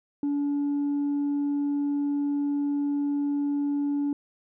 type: tone with tanh clipping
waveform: triangle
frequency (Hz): 286.7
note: D4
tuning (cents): -42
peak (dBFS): -24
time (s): 0.23-4.13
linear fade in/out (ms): 2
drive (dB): 6
effects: none